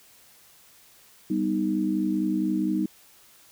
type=chord; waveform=sine; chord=G augmented; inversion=none; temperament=equal; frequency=196 / 246.9 / 311.1 Hz; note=G3 / B3 / D#4; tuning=0 / 0 / 0 cents; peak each=-27 / -30 / -25 dBFS; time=1.3-2.86 s; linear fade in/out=5 ms; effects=white hiss -55 dBFS RMS until 3.51 s